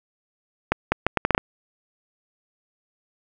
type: accelerating click train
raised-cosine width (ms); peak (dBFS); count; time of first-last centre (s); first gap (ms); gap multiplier
0.5; -3; 8; 0.72-1.379; 200; 0.73
effects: none